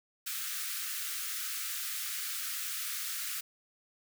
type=high-pass noise; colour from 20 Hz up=white; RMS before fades=-37 dBFS; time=0.26-3.41 s; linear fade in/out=10 ms; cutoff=1200 Hz; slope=96 dB/octave; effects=none